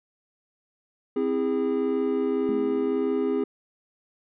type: chord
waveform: triangle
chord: C augmented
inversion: none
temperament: just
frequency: 261.6 / 327 / 408.8 Hz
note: C4 / E4 / G#4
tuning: 0 / -14 / -27 cents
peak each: -25 / -28 / -23 dBFS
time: 1.16-3.44 s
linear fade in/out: 5 ms
type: tone with exponential decay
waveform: sine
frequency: 220 Hz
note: A3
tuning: in tune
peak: -28 dBFS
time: 2.49-3.37 s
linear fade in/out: 0 ms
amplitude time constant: 190 ms
effects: resampled to 8000 Hz